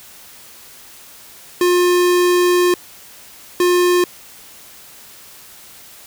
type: tone bursts at uneven times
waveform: square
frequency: 355.9 Hz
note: F4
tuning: 33 cents sharp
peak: -12 dBFS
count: 2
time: 1.61-2.74 / 3.6-4.04 s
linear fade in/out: 2 ms
effects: white hiss -41 dBFS RMS until 6.06 s